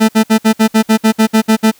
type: tone bursts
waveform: 40% pulse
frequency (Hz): 220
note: A3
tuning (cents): 0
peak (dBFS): -5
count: 12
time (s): 0-1.716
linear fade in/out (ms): 20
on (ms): 88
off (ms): 60
effects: white hiss -47 dBFS RMS until 1.79 s